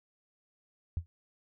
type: tone with exponential decay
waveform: sine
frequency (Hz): 84.5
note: E2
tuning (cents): +43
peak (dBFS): -25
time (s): 0.97-1.06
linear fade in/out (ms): 0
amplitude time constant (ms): 19
effects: none